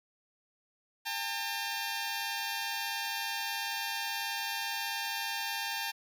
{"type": "tone pair together", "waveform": "10% pulse", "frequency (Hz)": [804.5, 903], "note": ["G5", "A5"], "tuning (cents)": [45, 45], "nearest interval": "major second", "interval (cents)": 200, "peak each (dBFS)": [-29, -27], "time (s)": [1.05, 5.92], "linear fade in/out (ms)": 20, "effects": []}